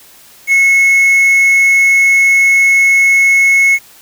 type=tone with quantisation; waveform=triangle; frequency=2187 Hz; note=C#7; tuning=24 cents flat; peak=-4 dBFS; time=0.47-3.79 s; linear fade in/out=50 ms; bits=5; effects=white hiss -41 dBFS RMS until 4.01 s